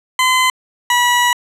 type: tone pair in turn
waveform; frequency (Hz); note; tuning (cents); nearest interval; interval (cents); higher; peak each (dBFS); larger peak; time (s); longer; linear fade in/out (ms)
20% pulse; 1024 / 972; C6 / B5; -38 / -28; minor second; 90; first; -6; neither; 0.19-0.5 / 0.9-1.33; second; 2
effects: low-pass 11000 Hz 12 dB/octave